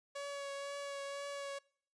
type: tone with vibrato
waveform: sawtooth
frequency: 562 Hz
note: C#5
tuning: 24 cents sharp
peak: -37 dBFS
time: 0.15-1.59 s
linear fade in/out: 10 ms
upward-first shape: triangle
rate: 2 Hz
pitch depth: 18 cents each way
effects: noise-tail reverb RT60 0.6 s tail -25 dB re dry + resampled to 22050 Hz